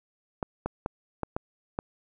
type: clicks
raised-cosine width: 1 ms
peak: -15 dBFS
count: 6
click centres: 0.428 / 0.66 / 0.861 / 1.233 / 1.365 / 1.789 s
effects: none